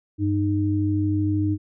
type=tone pair together; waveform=sine; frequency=98 / 307 Hz; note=G2 / D#4; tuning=0 / -23 cents; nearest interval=octave + minor sixth; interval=1977 cents; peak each=-22 dBFS; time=0.18-1.58 s; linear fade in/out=50 ms; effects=none